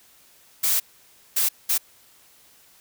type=noise bursts at uneven times; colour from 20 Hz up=blue; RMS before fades=-21 dBFS; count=3; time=0.63-0.8 / 1.36-1.49 / 1.69-1.78 s; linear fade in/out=10 ms; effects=white hiss -55 dBFS RMS until 2.8 s